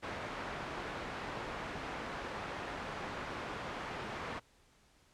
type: low-pass noise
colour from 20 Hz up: white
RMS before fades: -42 dBFS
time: 0.02-4.4 s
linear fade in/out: 20 ms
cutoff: 1500 Hz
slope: 12 dB/octave
effects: pink hiss -67 dBFS RMS until 5.13 s + low-pass 9000 Hz 12 dB/octave